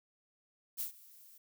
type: noise with ADSR envelope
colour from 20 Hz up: violet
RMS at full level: -36 dBFS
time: 0.77-1.38 s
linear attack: 36 ms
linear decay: 110 ms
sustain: -22 dB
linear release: 6 ms
effects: none